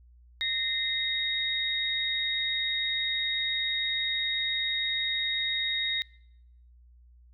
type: tone cluster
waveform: sine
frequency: 1844 / 2071 / 3749 Hz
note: A#6 / C7 / A#7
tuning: -19 / -18 / +9 cents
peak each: -35 / -35 / -28 dBFS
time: 0.41-6.02 s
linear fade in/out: 0 ms
effects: noise-tail reverb RT60 0.8 s tail -24 dB re dry + added 60 Hz sine -53 dBFS peak until 7.33 s